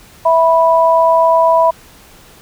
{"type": "tone pair together", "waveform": "sine", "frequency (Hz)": [656.2, 984], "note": ["E5", "B5"], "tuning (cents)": [-8, -7], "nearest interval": "perfect fifth", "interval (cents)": 701, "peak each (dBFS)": -10, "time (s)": [0.25, 1.71], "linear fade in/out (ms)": 10, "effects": ["pink hiss -42 dBFS RMS until 2.41 s"]}